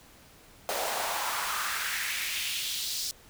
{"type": "noise with high-pass filter sweep", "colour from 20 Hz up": "pink", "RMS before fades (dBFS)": -32, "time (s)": [0.69, 3.11], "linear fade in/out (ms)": 0, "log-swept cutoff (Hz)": [540, 5000], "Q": 2.3, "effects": ["pink hiss -55 dBFS RMS until 3.29 s"]}